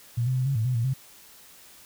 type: tone with pitch steps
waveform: sine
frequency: 118.7 / 129 / 128.2 / 137.6 / 110.5 / 127.1 / 115.9 / 132 Hz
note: A#2 / C3 / C3 / C#3 / A2 / C3 / A#2 / C3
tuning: +32 / -24 / -35 / -12 / +8 / -50 / -10 / +16 cents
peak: -22 dBFS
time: 0.17-0.938 s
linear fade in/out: 10 ms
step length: 96 ms
effects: white hiss -51 dBFS RMS until 1.85 s